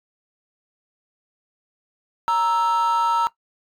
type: tone pair together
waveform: triangle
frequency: 932.3 / 1318.5 Hz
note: A#5 / E6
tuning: 0 / 0 cents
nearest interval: tritone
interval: 600 cents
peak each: -16 / -18 dBFS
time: 2.28-3.27 s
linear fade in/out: 0 ms
effects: noise-tail reverb RT60 0.1 s tail -17 dB re dry + tanh soft clip ceiling -12 dBFS